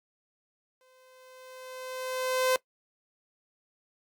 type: tone with exponential growth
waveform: sawtooth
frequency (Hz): 514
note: C5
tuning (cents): -31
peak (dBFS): -18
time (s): 0.81-2.56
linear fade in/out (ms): 1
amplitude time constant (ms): 380
effects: noise-tail reverb RT60 0.1 s tail -20 dB re dry + Opus 48 kbps